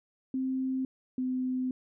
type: tone pair in turn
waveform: sine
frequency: 261.6 / 255.9 Hz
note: C4 / C4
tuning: 0 / -38 cents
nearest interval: unison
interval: 38 cents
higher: first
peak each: -28 dBFS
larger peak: neither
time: 0.34-0.85 / 1.18-1.71 s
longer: second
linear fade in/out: 2 ms
effects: none